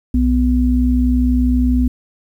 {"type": "tone pair together", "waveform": "sine", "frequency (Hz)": [62.13, 249.8], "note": ["B1", "B3"], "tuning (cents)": [11, 20], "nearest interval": "2 octaves", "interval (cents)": 2409, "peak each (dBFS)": -14, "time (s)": [0.14, 1.88], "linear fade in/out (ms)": 5, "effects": ["8-bit"]}